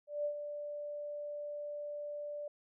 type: tone with ADSR envelope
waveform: sine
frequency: 587.3 Hz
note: D5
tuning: in tune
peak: -31 dBFS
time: 0.07-2.48 s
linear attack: 180 ms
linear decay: 84 ms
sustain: -8 dB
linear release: 4 ms
effects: none